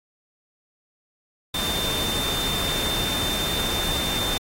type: tone in noise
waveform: sine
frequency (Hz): 3592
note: A7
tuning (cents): +35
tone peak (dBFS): -26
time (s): 1.54-4.38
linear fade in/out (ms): 5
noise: pink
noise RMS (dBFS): -28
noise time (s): 1.54-4.38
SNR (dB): -1
effects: AAC 48 kbps